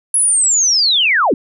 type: linear sweep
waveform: sine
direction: down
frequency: 10600 to 198.9 Hz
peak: -10 dBFS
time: 0.14-1.34 s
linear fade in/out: 2 ms
effects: none